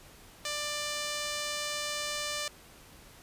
5% pulse tone, 592 Hz, D5, 14 cents sharp, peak -21 dBFS, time 0.45-2.48 s, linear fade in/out 2 ms, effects pink hiss -54 dBFS RMS until 3.22 s + resampled to 32000 Hz

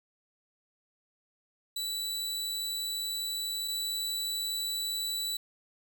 sawtooth tone pair in turn, 3951 / 3951 Hz, B7 / B7, 0 / 0 cents, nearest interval unison, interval 0 cents, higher neither, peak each -29 / -28 dBFS, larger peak second, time 1.76-3.68 / 3.68-5.37 s, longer first, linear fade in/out 5 ms, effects none

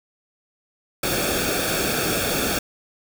pink noise with comb filter, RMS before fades -23 dBFS, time 1.03-2.59 s, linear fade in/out 5 ms, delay 1 ms, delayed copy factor -0.75, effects none

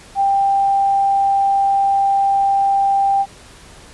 sine tone, 790 Hz, G5, 13 cents sharp, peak -12 dBFS, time 0.15-3.26 s, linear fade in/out 50 ms, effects pink hiss -42 dBFS RMS until 3.93 s + resampled to 24000 Hz

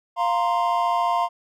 triangle chord, F suspended fourth, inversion none, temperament equal, 698.5 / 932.3 / 1046.5 Hz, F5 / Bb5 / C6, 0 / 0 / 0 cents, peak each -21 / -22 / -22 dBFS, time 0.16-1.29 s, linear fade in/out 50 ms, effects none

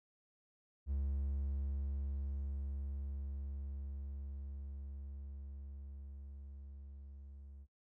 triangle tone with level ramp, 69.3 Hz, C#2, in tune, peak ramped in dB -32 to -49 dBFS, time 0.86-7.67 s, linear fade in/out 50 ms, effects noise-tail reverb RT60 0.1 s tail -21 dB re dry

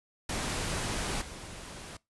pink noise with level steps, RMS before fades -33 / -44 dBFS, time 0.29-1.97 s, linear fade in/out 5 ms, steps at 1.21 s, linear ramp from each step 10 ms, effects noise-tail reverb RT60 0.2 s tail -22 dB re dry + resampled to 24000 Hz

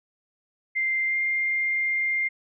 sine tone with pitch glide, 2092 to 2108 Hz, C7 to C7, -1 to +12 cents, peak -22 dBFS, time 0.75-2.29 s, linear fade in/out 20 ms, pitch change +13 cents, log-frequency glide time 1.07-1.17 s, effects none

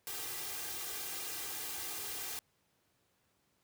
white noise with comb filter, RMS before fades -41 dBFS, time 0.07-2.39 s, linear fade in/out 0 ms, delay 2.5 ms, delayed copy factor +0.7, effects pink hiss -75 dBFS RMS until 3.63 s + high-pass 80 Hz 12 dB/octave

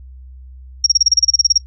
sine tone bursts, 5588 Hz, F8, in tune, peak -7 dBFS, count 14, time 0.84-1.579 s, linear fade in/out 5 ms, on 24 ms, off 31 ms, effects noise-tail reverb RT60 0.1 s tail -23 dB re dry + added 64 Hz sine -34 dBFS peak until 1.66 s

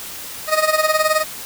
20% pulse tone with tremolo, 623 Hz, D#5, 2 cents sharp, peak -7 dBFS, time 0.47-1.25 s, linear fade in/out 50 ms, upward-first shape sine, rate 19 Hz, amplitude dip 75%, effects white hiss -32 dBFS RMS until 1.45 s

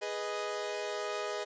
sawtooth chord, G# minor, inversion none, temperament equal, 415.3 / 493.9 / 622.3 Hz, G#4 / B4 / D#5, 0 / 0 / 0 cents, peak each -34 / -37 / -34 dBFS, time 0.01-1.45 s, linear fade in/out 20 ms, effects resampled to 16000 Hz

